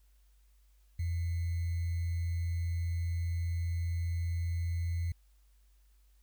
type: tone with sample-and-hold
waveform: sine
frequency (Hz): 85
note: F2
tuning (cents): -46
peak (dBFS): -30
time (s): 0.99-5.12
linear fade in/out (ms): 5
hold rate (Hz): 2100
effects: added 50 Hz sine -61 dBFS peak until 6.22 s + white hiss -75 dBFS RMS until 6.22 s